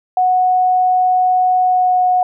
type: tone with pitch glide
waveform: sine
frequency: 736 to 730.9 Hz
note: F#5 to F#5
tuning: -9 to -21 cents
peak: -10 dBFS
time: 0.17-2.23 s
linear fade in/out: 2 ms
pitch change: -12 cents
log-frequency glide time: 1.61-2.03 s
effects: none